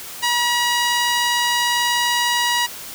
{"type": "tone with band-pass filter", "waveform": "sawtooth", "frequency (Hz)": 961, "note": "B5", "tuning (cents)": -48, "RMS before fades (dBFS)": -19, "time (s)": [0.22, 2.67], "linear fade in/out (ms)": 20, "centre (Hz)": 3700, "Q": 0.58, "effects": ["white hiss -34 dBFS RMS until 2.94 s"]}